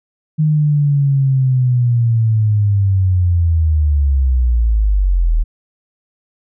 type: linear sweep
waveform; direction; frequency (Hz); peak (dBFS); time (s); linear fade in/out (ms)
sine; down; 155.56 to 38.06; -10; 0.38-5.44; 20
effects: none